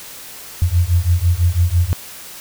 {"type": "beating tone pair", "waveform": "sine", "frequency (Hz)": [84.2, 90.2], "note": ["E2", "F#2"], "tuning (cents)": [37, -44], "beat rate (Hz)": 6, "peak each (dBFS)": -15, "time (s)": [0.62, 1.93], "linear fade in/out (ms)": 0, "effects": ["white hiss -35 dBFS RMS until 2.4 s"]}